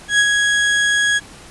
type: tone with ADSR envelope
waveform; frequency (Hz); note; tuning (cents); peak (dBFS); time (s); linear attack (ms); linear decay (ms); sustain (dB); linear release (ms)
35% pulse; 1661.2; G#6; 0; -8; 0.08-1.2; 110; 56; -4; 29
effects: pink hiss -40 dBFS RMS until 1.5 s + resampled to 24000 Hz